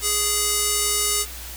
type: tone with band-pass filter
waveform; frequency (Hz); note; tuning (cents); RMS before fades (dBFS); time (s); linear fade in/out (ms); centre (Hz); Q
square; 415.3; G#4; 0; -22; 0.01-1.26; 50; 9100; 1.3
effects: added 60 Hz sine -37 dBFS peak until 1.56 s + white hiss -37 dBFS RMS until 1.56 s